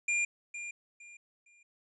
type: tone with echo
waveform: square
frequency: 2400 Hz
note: D7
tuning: 37 cents sharp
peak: -28 dBFS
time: 0.08-0.25 s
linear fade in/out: 5 ms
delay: 460 ms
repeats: 3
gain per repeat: -11 dB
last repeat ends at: 1.63 s
effects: resampled to 22050 Hz